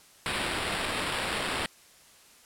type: noise with sample-and-hold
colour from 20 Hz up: violet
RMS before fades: -31 dBFS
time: 0.26-1.66 s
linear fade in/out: 0 ms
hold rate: 6300 Hz
effects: white hiss -56 dBFS RMS until 2.45 s + low-pass 11000 Hz 12 dB/octave